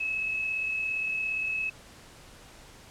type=tone with amplitude modulation; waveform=sine; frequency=2584 Hz; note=E7; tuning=35 cents flat; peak=-26 dBFS; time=0-1.7 s; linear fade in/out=10 ms; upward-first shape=sine; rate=37.4 Hz; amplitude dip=35%; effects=pink hiss -51 dBFS RMS until 2.9 s + low-pass 10000 Hz 12 dB/octave